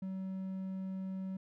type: tone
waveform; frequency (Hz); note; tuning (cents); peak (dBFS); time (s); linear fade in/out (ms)
triangle; 189.7; F#3; +43; -35; 0.02-1.37; 5
effects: none